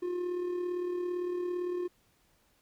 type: tone with amplitude modulation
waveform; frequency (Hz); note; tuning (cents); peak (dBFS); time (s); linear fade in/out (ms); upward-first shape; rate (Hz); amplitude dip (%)
triangle; 356.1; F4; +34; -27; 0.02-1.88; 10; sine; 37.7; 45
effects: pink hiss -69 dBFS RMS until 2.61 s